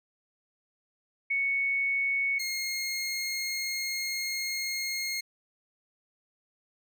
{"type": "tone pair in turn", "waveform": ["sine", "20% pulse"], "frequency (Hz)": [2217, 2143], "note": ["C#7", "C7"], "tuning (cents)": [0, 41], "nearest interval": "minor second", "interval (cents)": 59, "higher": "first", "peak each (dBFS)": -25, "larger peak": "neither", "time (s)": [[1.3, 2.39], [2.39, 5.21]], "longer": "second", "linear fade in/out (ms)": 10, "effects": []}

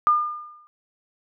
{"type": "tone with exponential decay", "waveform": "sine", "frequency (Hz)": 1208, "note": "D6", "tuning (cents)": 48, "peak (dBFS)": -12, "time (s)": [0.07, 0.67], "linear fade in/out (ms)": 0, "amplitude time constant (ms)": 130, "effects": []}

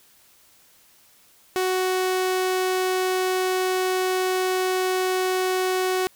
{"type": "tone", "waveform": "sawtooth", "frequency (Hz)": 371.3, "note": "F#4", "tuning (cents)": 6, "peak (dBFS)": -17, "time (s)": [1.56, 6.07], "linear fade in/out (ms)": 0, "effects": ["white hiss -56 dBFS RMS until 6.15 s"]}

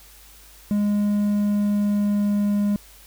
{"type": "tone with pitch glide", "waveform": "triangle", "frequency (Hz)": [206.2, 204.8], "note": ["G#3", "G#3"], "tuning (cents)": [-12, -24], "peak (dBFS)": -16, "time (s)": [0.71, 2.76], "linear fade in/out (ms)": 0, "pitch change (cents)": -12, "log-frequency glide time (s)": [1.25, 2.54], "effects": ["added 50 Hz sine -50 dBFS peak until 3.06 s", "white hiss -49 dBFS RMS until 3.06 s"]}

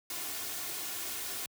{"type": "noise with comb filter", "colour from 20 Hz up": "white", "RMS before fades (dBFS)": -38, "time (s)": [0.1, 1.46], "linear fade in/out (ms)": 2, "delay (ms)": 2.8, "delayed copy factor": 0.55, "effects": ["high-pass 80 Hz 12 dB/octave"]}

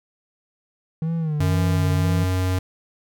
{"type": "tone with vibrato", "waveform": "triangle", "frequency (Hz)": 157.1, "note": "D#3", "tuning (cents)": 17, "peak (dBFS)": -19, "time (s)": [1.02, 2.24], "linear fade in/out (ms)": 2, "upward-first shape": "sine", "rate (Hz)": 2, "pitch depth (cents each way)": 98}
{"type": "tone", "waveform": "square", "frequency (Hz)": 92.5, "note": "F#2", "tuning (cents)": 0, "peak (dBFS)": -20, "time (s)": [1.4, 2.59], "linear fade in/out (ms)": 5}
{"effects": []}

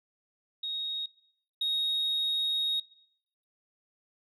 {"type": "tone pair in turn", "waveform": "sine", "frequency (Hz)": [3753, 3753], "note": ["A#7", "A#7"], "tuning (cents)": [11, 11], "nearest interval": "unison", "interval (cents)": 0, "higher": "neither", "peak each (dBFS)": [-31, -25], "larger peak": "second", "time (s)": [[0.63, 1.06], [1.61, 2.8]], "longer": "second", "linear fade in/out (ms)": 5, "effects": ["noise-tail reverb RT60 0.7 s tail -21 dB re dry", "tanh soft clip ceiling -24 dBFS"]}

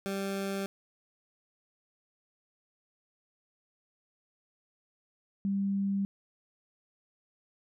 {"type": "tone pair in turn", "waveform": ["20% pulse", "sine"], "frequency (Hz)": [196, 197.48], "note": ["G3", "G3"], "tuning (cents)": [0, 13], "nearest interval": "unison", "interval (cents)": 13, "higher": "second", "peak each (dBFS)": -27, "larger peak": "neither", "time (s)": [[0.06, 0.66], [5.45, 6.05]], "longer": "neither", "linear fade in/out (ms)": 0, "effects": []}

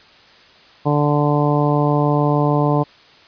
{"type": "harmonic tone", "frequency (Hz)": 146.83, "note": "D3", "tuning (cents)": 0, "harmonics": [1, 2, 3, 4, 5, 6, 7], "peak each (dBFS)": [-17, -20, -22, -23, -24, -25, -25], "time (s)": [0.85, 2.84], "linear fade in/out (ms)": 20, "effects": ["white hiss -47 dBFS RMS until 3.27 s", "resampled to 11025 Hz"]}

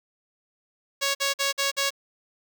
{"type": "tone bursts", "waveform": "5% pulse", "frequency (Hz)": 554.4, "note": "C#5", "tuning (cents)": 0, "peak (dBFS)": -11, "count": 5, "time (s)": [1.01, 1.906], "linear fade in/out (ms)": 20, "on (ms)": 140, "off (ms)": 49, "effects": []}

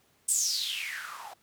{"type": "noise with band-pass filter sweep", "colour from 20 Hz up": "blue", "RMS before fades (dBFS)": -32, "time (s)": [0.28, 1.34], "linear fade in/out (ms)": 10, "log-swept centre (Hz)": [8700, 710], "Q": 8.1, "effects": ["pink hiss -66 dBFS RMS until 1.42 s", "high-pass 100 Hz 12 dB/octave"]}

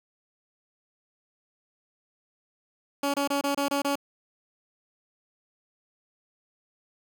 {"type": "tone bursts", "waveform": "15% pulse", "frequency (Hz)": 281.9, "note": "C#4", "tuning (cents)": 29, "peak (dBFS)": -18, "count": 7, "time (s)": [3.03, 3.956], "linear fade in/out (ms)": 5, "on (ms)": 110, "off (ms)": 26, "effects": []}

